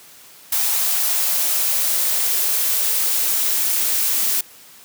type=noise with high-pass filter sweep; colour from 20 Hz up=blue; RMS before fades=-19 dBFS; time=0.52-4.41 s; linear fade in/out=5 ms; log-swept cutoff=740 to 270 Hz; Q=2.1; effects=white hiss -45 dBFS RMS until 4.84 s + high-pass 100 Hz 12 dB/octave